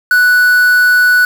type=tone with quantisation; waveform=triangle; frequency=1480 Hz; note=F#6; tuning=in tune; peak=-4 dBFS; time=0.11-1.25 s; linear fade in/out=2 ms; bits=4; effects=none